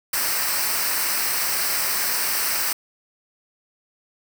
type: noise with comb filter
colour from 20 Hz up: white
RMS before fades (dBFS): -23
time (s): 0.13-2.73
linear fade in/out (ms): 5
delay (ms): 0.29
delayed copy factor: -0.65
effects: none